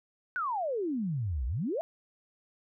sine exponential two-way sweep, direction down then up, 1530 to 56.6 to 702 Hz, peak -29 dBFS, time 0.36-1.81 s, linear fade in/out 0 ms, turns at 1.46 s, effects none

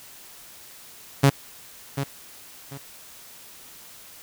sawtooth tone with echo, 138.59 Hz, C#3, in tune, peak -9 dBFS, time 1.23-1.3 s, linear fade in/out 10 ms, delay 740 ms, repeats 2, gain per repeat -11 dB, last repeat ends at 2.78 s, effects white hiss -46 dBFS RMS until 4.22 s

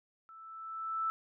sine tone with level ramp, 1320 Hz, E6, 2 cents sharp, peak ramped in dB -51 to -29 dBFS, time 0.29-1.1 s, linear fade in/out 0 ms, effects none

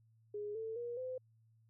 sine tone with pitch steps, 415.3 / 445.1 / 477.1 / 511.3 Hz, G#4 / A4 / A#4 / C5, 0 / +20 / +40 / -40 cents, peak -39 dBFS, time 0.34-1.18 s, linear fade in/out 5 ms, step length 210 ms, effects added 112 Hz sine -66 dBFS peak until 1.69 s

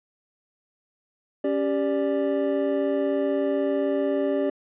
triangle tone cluster, 277.8 / 393.8 / 587 Hz, C#4 / G4 / D5, +4 / +8 / -1 cents, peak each -24 dBFS, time 1.44-4.5 s, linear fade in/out 5 ms, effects resampled to 8000 Hz

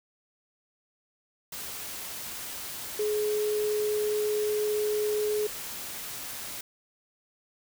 sine tone in noise, 422.4 Hz, G#4, 29 cents sharp, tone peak -25 dBFS, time 2.99-5.47 s, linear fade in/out 5 ms, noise white, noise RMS -38 dBFS, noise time 1.52-6.61 s, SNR +10 dB, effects none

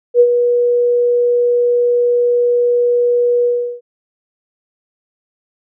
sine tone with ADSR envelope, 483.7 Hz, B4, 36 cents flat, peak -3 dBFS, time 0.14-3.81 s, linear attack 61 ms, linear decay 63 ms, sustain -7 dB, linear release 360 ms, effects none

